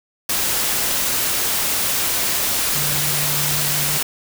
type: tone in noise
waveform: sine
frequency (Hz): 146.83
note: D3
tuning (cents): 0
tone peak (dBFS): -27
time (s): 2.75-3.98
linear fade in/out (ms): 5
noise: white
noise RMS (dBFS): -20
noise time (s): 0.29-4.03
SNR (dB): -10
effects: none